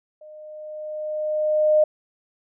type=tone with level ramp; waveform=sine; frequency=612 Hz; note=D#5; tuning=29 cents flat; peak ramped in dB=-41 to -12 dBFS; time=0.21-1.84 s; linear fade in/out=5 ms; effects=none